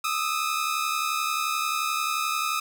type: tone pair together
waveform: sawtooth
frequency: 1228.6 / 1300 Hz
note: D#6 / E6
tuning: -22 / -24 cents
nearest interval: minor second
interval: 98 cents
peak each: -24 / -24 dBFS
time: 0.04-2.6 s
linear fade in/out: 5 ms
effects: none